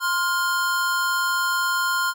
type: tone pair together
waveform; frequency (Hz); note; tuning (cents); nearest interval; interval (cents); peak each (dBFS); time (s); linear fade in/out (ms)
square; 1045.3 / 1409; C6 / F6; -2 / +15; perfect fourth; 517; -25 / -23; 0-2.14; 50
effects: none